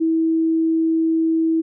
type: tone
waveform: sine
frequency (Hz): 324.4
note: E4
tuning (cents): -28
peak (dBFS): -15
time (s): 0-1.62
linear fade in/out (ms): 20
effects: none